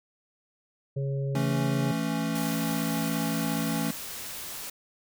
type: harmonic tone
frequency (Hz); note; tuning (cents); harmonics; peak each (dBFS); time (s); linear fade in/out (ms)
137.5; C#3; -14; 1 / 3 / 4; -27 / -37 / -39; 0.96-1.92; 10
type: chord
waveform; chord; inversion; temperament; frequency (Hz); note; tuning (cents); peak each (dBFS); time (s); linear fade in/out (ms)
square; A major; second; equal with one note detuned; 165.58 / 220 / 277.2; E3 / A3 / C#4; +8 / 0 / 0; -32; 1.35-3.91; 2
type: noise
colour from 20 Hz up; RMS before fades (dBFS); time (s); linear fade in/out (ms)
white; -38; 2.35-4.7; 5
effects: none